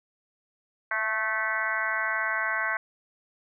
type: harmonic tone with a mistuned harmonic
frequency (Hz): 218.4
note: A3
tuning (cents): -13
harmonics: 3 / 4 / 5 / 6 / 7 / 8 / 9 / 10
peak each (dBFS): -37 / -38 / -33 / -39 / -29 / -36 / -31 / -39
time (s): 0.91-2.77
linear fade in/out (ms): 2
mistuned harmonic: 3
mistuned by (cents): +25
effects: none